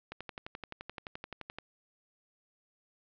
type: click train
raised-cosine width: 0.3 ms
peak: -24 dBFS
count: 18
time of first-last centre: 0.12-1.586 s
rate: 11.6 Hz
effects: low-pass 4000 Hz 12 dB/octave